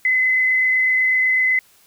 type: tone with frequency modulation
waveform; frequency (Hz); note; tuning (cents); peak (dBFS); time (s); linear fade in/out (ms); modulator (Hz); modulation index
sine; 2033; B6; +50; -14; 0.05-1.59; 2; 28; 0.86
effects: white hiss -54 dBFS RMS until 1.86 s